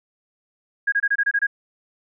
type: tone bursts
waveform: sine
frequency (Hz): 1638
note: G#6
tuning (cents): -24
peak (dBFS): -16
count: 8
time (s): 0.87-1.469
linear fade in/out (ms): 10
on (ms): 53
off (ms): 25
effects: none